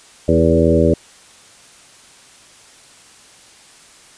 harmonic tone with a mistuned harmonic, 82.41 Hz, E2, in tune, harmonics 1 / 2 / 3 / 4 / 5 / 6 / 7, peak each -18 / -18 / -18 / -18 / -18 / -18 / -18 dBFS, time 0.28-0.94 s, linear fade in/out 5 ms, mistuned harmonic 6, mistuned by -19 cents, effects white hiss -45 dBFS RMS until 4.17 s + resampled to 22050 Hz

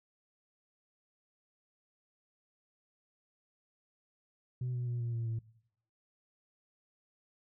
sine tone with pitch steps, 125.4 / 122.89 / 120.43 / 118.02 / 115.66 / 113.34 Hz, B2 / B2 / B2 / A#2 / A#2 / A#2, +27 / -8 / -43 / +22 / -13 / -48 cents, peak -31 dBFS, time 4.61-5.39 s, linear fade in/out 5 ms, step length 130 ms, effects noise-tail reverb RT60 0.7 s tail -21 dB re dry + tanh soft clip ceiling -31 dBFS

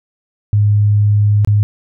sine tone with dropouts, 103.83 Hz, G#2, in tune, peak -8 dBFS, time 0.53-1.63 s, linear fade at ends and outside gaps 0 ms, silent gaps 1.448-1.474 s, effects none

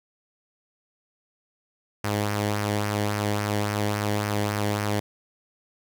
sawtooth tone with flanger, 103.83 Hz, G#2, in tune, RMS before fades -26 dBFS, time 2.04-5 s, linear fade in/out 5 ms, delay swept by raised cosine 0.26 to 0.81 ms, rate 3.6 Hz, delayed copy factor -0.5, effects 9-bit

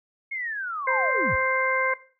sine linear sweep, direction down, 2187 to 49 Hz, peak -28 dBFS, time 0.31-1.36 s, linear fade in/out 10 ms
harmonic tone, 523.3 Hz, C5, in tune, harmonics 1 / 2 / 3 / 4, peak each -28 / -27 / -27 / -25 dBFS, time 0.87-1.94 s, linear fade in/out 5 ms
effects noise-tail reverb RT60 0.4 s tail -17 dB re dry

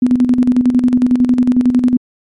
sine tone with tremolo, 248.8 Hz, B3, 13 cents sharp, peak -6 dBFS, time 0.02-1.97 s, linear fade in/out 5 ms, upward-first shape square, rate 11 Hz, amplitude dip 60%, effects MP3 48 kbps

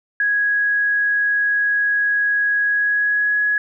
sine tone with pitch glide, 1661 to 1679.3 Hz, G#6 to G#6, 0 to +19 cents, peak -15 dBFS, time 0.2-3.58 s, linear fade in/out 2 ms, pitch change +19 cents, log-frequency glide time 2.64-3.41 s, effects none

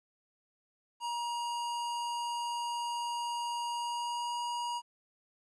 square tone with pitch glide, 949 to 955.6 Hz, A#5 to A#5, +31 to +43 cents, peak -34 dBFS, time 1-4.82 s, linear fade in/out 50 ms, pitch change +12 cents, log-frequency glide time 3.72-4.37 s, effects resampled to 22050 Hz + 12-bit

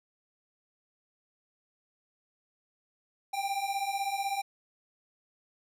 square beating tone pair, 781 / 797 Hz, G5 / G5, -7 / +28 cents, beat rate 16 Hz, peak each -35 / -33 dBFS, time 3.33-4.42 s, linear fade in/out 10 ms, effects resampled to 32000 Hz

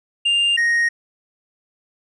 triangle tone pair in turn, 2800 / 1868.8 Hz, F7 / A#6, +4 / +4 cents, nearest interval perfect fifth, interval 700 cents, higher first, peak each -13 dBFS, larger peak neither, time 0.25-0.57 / 0.57-0.89 s, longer neither, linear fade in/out 10 ms, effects resampled to 22050 Hz

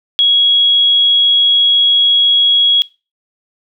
sine tone, 3322 Hz, G#7, in tune, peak -7 dBFS, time 0.19-2.82 s, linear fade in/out 0 ms, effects noise-tail reverb RT60 0.3 s tail -21 dB re dry

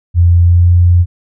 sine tone with pitch glide, 86.5 to 87.81 Hz, F2 to F2, -16 to +10 cents, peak -4 dBFS, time 0.14-1.06 s, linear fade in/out 50 ms, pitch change +26 cents, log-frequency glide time 0.4-0.7 s, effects none

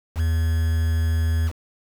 triangle tone with quantisation, 81.2 Hz, E2, 26 cents flat, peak -16 dBFS, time 0.15-1.52 s, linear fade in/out 50 ms, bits 6, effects none

